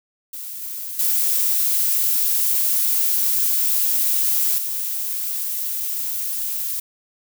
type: noise with level steps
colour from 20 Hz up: violet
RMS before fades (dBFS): -32 / -30 / -19 / -25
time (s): 0.33-6.8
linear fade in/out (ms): 5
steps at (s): 0.62 / 0.99 / 4.58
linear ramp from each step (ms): 2
effects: none